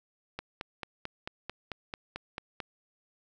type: click train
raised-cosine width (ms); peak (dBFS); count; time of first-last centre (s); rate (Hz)
0.3; -20; 11; 0.39-2.602; 4.52
effects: none